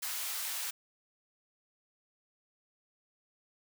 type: high-pass noise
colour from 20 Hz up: white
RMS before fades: -37 dBFS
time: 0.02-0.71 s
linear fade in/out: 10 ms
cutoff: 920 Hz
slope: 12 dB/octave
effects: none